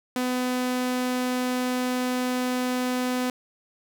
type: tone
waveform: sawtooth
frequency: 251.3 Hz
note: B3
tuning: 30 cents sharp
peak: -20 dBFS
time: 0.16-3.3 s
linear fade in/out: 2 ms
effects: none